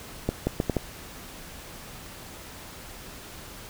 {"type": "accelerating click train", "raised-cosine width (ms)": 2, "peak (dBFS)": -10, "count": 5, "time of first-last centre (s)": [0.29, 0.767], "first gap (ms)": 180, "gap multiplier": 0.73, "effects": ["pink hiss -43 dBFS RMS until 3.69 s"]}